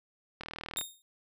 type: click train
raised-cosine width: 0.3 ms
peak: -23 dBFS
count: 17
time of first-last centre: 0.41-0.812 s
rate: 39.8 Hz
type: tone with exponential decay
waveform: 15% pulse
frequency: 3687 Hz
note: A#7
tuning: 20 cents flat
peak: -22 dBFS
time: 0.77-1.02 s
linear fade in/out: 1 ms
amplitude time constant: 53 ms
effects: none